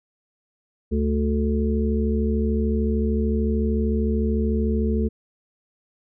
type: harmonic tone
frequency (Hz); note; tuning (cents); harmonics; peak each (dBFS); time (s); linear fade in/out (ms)
73.42; D2; 0; 1 / 3 / 5 / 6; -22 / -23 / -30 / -28; 0.91-5.09; 20
effects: none